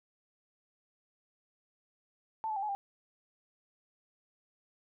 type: tone with pitch steps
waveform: sine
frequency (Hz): 884 / 860 / 785 / 847 / 796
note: A5 / A5 / G5 / G#5 / G5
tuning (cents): +8 / -40 / +2 / +34 / +26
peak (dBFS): -32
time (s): 2.44-2.75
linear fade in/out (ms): 0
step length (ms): 62
effects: none